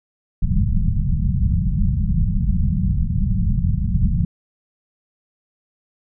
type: low-pass noise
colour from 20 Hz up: pink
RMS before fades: -18 dBFS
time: 0.42-4.25 s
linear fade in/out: 2 ms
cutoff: 210 Hz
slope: 96 dB/octave
effects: none